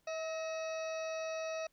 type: harmonic tone with a mistuned harmonic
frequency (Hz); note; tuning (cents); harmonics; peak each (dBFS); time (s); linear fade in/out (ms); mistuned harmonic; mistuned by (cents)
642; E5; -46; 1 / 2 / 3 / 4 / 6 / 7 / 8 / 9; -37 / -48 / -52 / -47 / -55 / -57 / -60 / -53; 0.07-1.67; 5; 3; -44
effects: pink hiss -75 dBFS RMS until 1.72 s